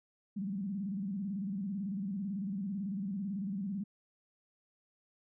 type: tone with vibrato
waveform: sine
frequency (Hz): 196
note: G3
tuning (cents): 0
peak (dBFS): -34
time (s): 0.36-3.84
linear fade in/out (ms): 10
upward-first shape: square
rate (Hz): 18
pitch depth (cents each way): 110
effects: none